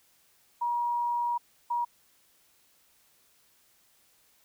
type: tone pair in turn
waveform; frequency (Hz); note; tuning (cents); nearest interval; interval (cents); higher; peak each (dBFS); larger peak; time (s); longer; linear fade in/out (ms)
sine; 955 / 955; A#5 / A#5; +42 / +42; unison; 0; neither; -26; neither; 0.61-1.38 / 1.7-1.85; first; 10
effects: white hiss -65 dBFS RMS until 4.44 s